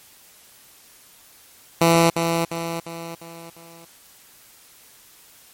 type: tone with echo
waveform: 10% pulse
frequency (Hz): 167.1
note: E3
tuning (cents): +24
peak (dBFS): -5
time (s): 1.81-2.1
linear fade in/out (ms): 5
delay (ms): 350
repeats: 5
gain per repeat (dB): -6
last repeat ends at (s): 3.85
effects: white hiss -50 dBFS RMS until 5.53 s + MP3 64 kbps